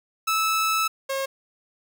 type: tone pair in turn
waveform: sawtooth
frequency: 1308 / 540.8 Hz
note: E6 / C#5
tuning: -14 / -43 cents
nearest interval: octave + minor third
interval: 1529 cents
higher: first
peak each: -17 / -21 dBFS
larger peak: first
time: 0.27-0.88 / 1.09-1.26 s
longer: first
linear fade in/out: 10 ms
effects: none